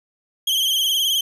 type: tone with vibrato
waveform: 40% pulse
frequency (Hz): 3167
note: G7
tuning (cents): +17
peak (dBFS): -16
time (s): 0.47-1.21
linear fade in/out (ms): 5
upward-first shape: sine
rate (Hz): 19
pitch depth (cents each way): 75
effects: none